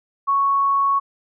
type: tone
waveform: sine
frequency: 1108.7 Hz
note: C#6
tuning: in tune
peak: -15 dBFS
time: 0.27-1 s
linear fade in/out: 20 ms
effects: none